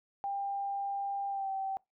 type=tone with pitch glide; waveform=sine; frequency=796 to 773.8 Hz; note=G5 to G5; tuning=+26 to -23 cents; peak=-32 dBFS; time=0.24-1.77 s; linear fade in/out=0 ms; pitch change=-49 cents; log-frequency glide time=1.29-1.5 s; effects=noise-tail reverb RT60 0.2 s tail -24 dB re dry